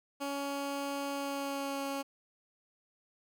15% pulse tone with pitch glide, 280.3 to 276.4 Hz, C#4 to C#4, +19 to -5 cents, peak -28 dBFS, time 0.2-2.03 s, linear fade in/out 20 ms, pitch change -24 cents, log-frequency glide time 1.12-1.82 s, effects none

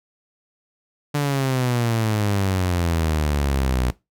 sawtooth exponential sweep, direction down, 147.6 to 60.8 Hz, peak -15 dBFS, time 1.14-3.91 s, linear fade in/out 10 ms, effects noise-tail reverb RT60 0.2 s tail -19 dB re dry

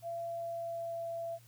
sine tone with pitch glide, 678 to 671.4 Hz, E5 to E5, +49 to +32 cents, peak -36 dBFS, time 0.02-1.39 s, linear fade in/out 50 ms, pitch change -17 cents, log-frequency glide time 0.23-1.09 s, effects added 117 Hz sine -58 dBFS peak until 1.47 s + white hiss -64 dBFS RMS until 1.47 s

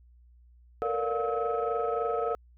sine tone cluster, 453.1 / 476.5 / 579 / 709 / 1288 Hz, A#4 / A#4 / D5 / F5 / E6, -49 / +38 / -25 / +26 / -41 cents, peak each -30 / -33 / -35 / -32 / -33 dBFS, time 0.82-2.35 s, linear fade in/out 0 ms, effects tanh soft clip ceiling -19 dBFS + added 60 Hz sine -54 dBFS peak until 2.57 s

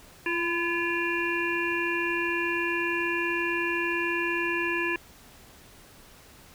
harmonic tone with a mistuned harmonic, 343.6 Hz, F4, 28 cents flat, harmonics 1 / 3 / 5 / 7 / 8, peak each -30 / -34 / -30 / -32 / -34 dBFS, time 0.26-4.96 s, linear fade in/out 2 ms, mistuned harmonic 3, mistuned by -39 cents, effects pink hiss -52 dBFS RMS until 6.54 s

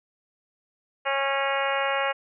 harmonic tone with a mistuned harmonic, 274.5 Hz, C#4, 17 cents flat, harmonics 2 / 3 / 4 / 5 / 6 / 7 / 8 / 9 / 10, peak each -28 / -30 / -31 / -32 / -33 / -33 / -34 / -35 / -35 dBFS, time 1.05-2.13 s, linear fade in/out 20 ms, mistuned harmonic 10, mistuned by +55 cents, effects none

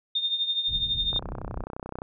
sine tone with tremolo, 3644 Hz, A#7, 40 cents flat, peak -21 dBFS, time 0.15-1.19 s, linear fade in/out 5 ms, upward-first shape triangle, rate 12 Hz, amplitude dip 75%
pink low-pass noise, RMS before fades -36 dBFS, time 0.68-1.64 s, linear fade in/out 10 ms, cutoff 120 Hz, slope 12 dB/octave
click train, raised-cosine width 1 ms, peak -21 dBFS, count 29, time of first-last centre 1.13-2.019 s, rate 31.5 Hz
effects none

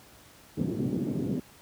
white band-pass noise, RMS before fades -30 dBFS, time 0.57-1.4 s, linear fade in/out 5 ms, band 120 to 320 Hz, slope 24 dB/octave, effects pink hiss -54 dBFS RMS until 1.61 s + high-pass 60 Hz 12 dB/octave

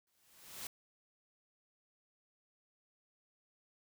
white noise with exponential growth, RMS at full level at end -42 dBFS, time 0.07-0.67 s, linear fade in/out 2 ms, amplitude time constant 130 ms, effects none

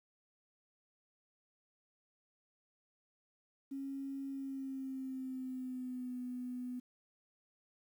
sine tone with pitch glide, 273.1 to 249 Hz, C#4 to B3, -26 to +14 cents, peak -39 dBFS, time 3.71-6.8 s, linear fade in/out 10 ms, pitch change -160 cents, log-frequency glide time 4.29-6.19 s, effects 11-bit

